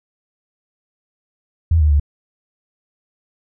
sine tone with pitch steps, 82.1 / 75.6 / 72.3 Hz, E2 / D#2 / D2, -6 / -49 / -27 cents, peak -10 dBFS, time 1.71-1.998 s, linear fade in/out 5 ms, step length 96 ms, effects none

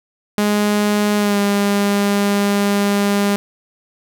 sawtooth tone with pitch glide, 207.7 to 202.1 Hz, G#3 to G#3, 0 to -47 cents, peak -10 dBFS, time 0.38-3.36 s, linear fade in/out 0 ms, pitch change -47 cents, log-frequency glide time 1.17-1.38 s, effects 8-bit

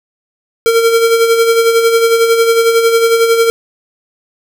square tone with tremolo, 458.8 Hz, A#4, 28 cents flat, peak -6 dBFS, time 0.66-3.5 s, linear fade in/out 0 ms, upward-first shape sine, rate 11 Hz, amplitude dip 50%, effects 8-bit

